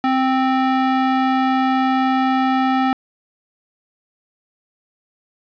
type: tone with band-pass filter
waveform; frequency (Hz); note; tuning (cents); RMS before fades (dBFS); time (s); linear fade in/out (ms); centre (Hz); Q
square; 261.9; C4; +2; -17; 0.04-2.93; 0; 900; 0.75
effects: resampled to 11025 Hz + 7-bit